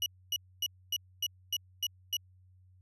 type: tone bursts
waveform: 35% pulse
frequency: 2910 Hz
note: F#7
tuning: 29 cents flat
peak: -27 dBFS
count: 8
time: 0.02-2.168 s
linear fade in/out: 2 ms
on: 41 ms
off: 260 ms
effects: added 92 Hz sine -58 dBFS peak until 2.81 s + resampled to 32000 Hz